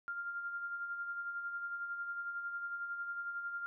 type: tone with tremolo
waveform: sine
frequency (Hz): 1396.9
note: F6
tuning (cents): 0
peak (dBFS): -36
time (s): 0.08-3.66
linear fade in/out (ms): 0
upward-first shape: sine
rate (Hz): 11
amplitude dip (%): 45
effects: none